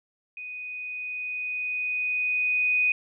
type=tone with level ramp; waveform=sine; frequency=2489 Hz; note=D#7; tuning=in tune; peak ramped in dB=-35 to -19 dBFS; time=0.37-2.92 s; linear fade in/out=2 ms; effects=none